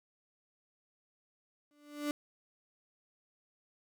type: tone with exponential growth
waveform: 35% pulse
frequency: 293.7 Hz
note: D4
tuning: in tune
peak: -28 dBFS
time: 1.71-2.11 s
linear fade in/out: 1 ms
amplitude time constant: 85 ms
effects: none